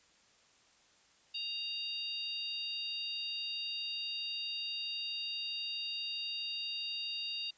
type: harmonic tone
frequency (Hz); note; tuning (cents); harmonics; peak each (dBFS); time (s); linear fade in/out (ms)
932.3; A#5; 0; 3 / 4 / 5; -40 / -41 / -42; 1.34-7.51; 10
effects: white hiss -66 dBFS RMS until 7.57 s + resampled to 16000 Hz